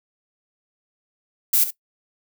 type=noise with echo; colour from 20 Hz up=violet; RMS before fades=-17 dBFS; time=1.53-1.64 s; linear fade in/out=5 ms; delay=67 ms; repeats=1; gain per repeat=-12 dB; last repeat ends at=1.707 s; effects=noise-tail reverb RT60 0.1 s tail -18 dB re dry